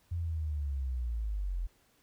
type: linear sweep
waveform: sine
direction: down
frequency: 87.31 to 41.32 Hz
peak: -31 dBFS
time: 0.11-1.67 s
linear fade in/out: 10 ms
effects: pink hiss -68 dBFS RMS until 2.02 s